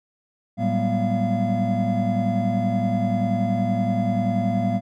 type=tone cluster; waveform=triangle; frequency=112.6 / 189.6 / 200.1 / 242 / 685 Hz; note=A2 / F#3 / G3 / B3 / F5; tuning=+40 / +43 / +36 / -35 / -34 cents; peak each=-24 dBFS; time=0.57-4.81 s; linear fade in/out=50 ms; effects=none